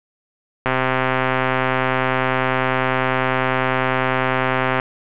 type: click train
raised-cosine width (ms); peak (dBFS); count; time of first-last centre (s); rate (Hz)
0.5; -3; 539; 0.66-4.798; 130
effects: resampled to 8000 Hz + 7-bit